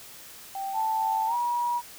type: tone with tremolo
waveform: sine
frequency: 781 Hz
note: G5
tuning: 7 cents flat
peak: -29 dBFS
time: 0.55-1.36 s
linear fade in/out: 2 ms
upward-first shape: sine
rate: 2.2 Hz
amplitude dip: 55%
type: tone with pitch glide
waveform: sine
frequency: 880 to 959.6 Hz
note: A5 to A#5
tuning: 0 to +50 cents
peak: -24 dBFS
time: 0.73-1.82 s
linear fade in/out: 50 ms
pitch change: +150 cents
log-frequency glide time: 1.27-1.34 s
effects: white hiss -46 dBFS RMS until 1.98 s